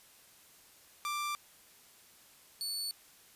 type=tone pair in turn; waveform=sawtooth; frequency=1180 / 4455 Hz; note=D6 / C#8; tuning=+8 / +8 cents; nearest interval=octave + major seventh; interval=2300 cents; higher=second; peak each=-30 / -32 dBFS; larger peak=first; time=1.05-1.35 / 2.61-2.91 s; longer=neither; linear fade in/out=0 ms; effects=white hiss -60 dBFS RMS until 3.35 s + resampled to 32000 Hz